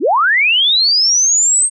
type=linear sweep; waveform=sine; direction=up; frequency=220 to 8480 Hz; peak=-9 dBFS; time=0-1.7 s; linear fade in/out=50 ms; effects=none